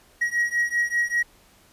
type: beating tone pair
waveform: triangle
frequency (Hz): 1899 / 1904.1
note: A#6 / A#6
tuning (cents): +32 / +36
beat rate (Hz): 5.1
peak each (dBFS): -23 / -22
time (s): 0.21-1.23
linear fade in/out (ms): 10
effects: pink hiss -56 dBFS RMS until 1.72 s + resampled to 32000 Hz